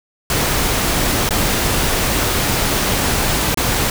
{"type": "noise with dropouts", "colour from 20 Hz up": "pink", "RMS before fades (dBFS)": -17, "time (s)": [0.3, 3.9], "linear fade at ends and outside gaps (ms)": 2, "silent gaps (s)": [[1.291, 1.307], [3.545, 3.573]], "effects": []}